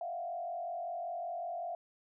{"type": "tone with frequency modulation", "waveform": "sine", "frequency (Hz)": 694, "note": "F5", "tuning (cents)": -11, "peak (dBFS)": -36, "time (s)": [0.01, 1.75], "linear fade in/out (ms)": 2, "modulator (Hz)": 45.3, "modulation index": 0.91, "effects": []}